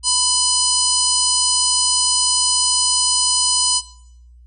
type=harmonic tone with a mistuned harmonic; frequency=997 Hz; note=B5; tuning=16 cents sharp; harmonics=1 / 3 / 4 / 5 / 6 / 7 / 8 / 9; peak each=-27 / -25 / -23 / -19 / -25 / -24 / -27 / -18 dBFS; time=0.03-3.82 s; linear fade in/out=50 ms; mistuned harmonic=4; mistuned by=+63 cents; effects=noise-tail reverb RT60 0.8 s tail -20 dB re dry + added 60 Hz sine -42 dBFS peak until 4.46 s